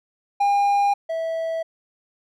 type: tone pair in turn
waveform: triangle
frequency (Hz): 807 / 653.7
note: G#5 / E5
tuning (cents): -50 / -15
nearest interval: major third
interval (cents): 365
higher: first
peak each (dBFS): -14 / -21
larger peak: first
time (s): 0.4-0.94 / 1.09-1.63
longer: neither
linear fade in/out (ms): 10
effects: none